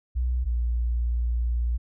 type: tone pair in turn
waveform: sine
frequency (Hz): 61.74 / 59.12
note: B1 / A#1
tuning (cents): 0 / +25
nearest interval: minor second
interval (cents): 75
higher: first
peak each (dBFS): -22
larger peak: neither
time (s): 0.15-0.45 / 0.45-1.78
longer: second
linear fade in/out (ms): 20
effects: none